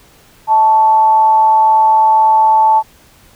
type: tone with frequency modulation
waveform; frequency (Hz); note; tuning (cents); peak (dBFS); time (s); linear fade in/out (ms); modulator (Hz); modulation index
sine; 878; A5; -4; -6; 0.47-2.83; 50; 238; 0.23
effects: pink hiss -46 dBFS RMS until 3.35 s